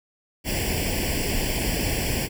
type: noise with comb filter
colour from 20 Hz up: pink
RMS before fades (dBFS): -25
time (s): 0.44-2.29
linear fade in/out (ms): 50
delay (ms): 0.39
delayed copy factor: +0.95
effects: none